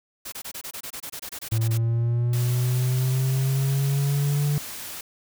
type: noise bursts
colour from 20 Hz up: white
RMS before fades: -35 dBFS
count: 16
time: 0.25-1.778 s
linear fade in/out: 10 ms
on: 73 ms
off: 24 ms
type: linear sweep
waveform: triangle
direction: up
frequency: 111.4 to 146.83 Hz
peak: -18 dBFS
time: 1.52-4.58 s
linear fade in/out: 0 ms
type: noise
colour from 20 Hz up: white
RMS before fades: -36 dBFS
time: 2.33-5.01 s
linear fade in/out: 2 ms
effects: none